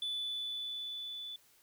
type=tone with level ramp; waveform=sine; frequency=3479 Hz; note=A7; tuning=20 cents flat; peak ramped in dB=-32 to -41 dBFS; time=0.02-1.36 s; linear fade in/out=2 ms; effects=tanh soft clip ceiling -32 dBFS + white hiss -66 dBFS RMS until 1.62 s